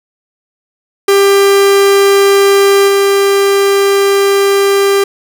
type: tone with level steps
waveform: 45% pulse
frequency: 396.6 Hz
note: G4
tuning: 20 cents sharp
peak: -5 / -7 dBFS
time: 1.08-5.04 s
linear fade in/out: 5 ms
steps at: 2.87 s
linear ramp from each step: 20 ms
effects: none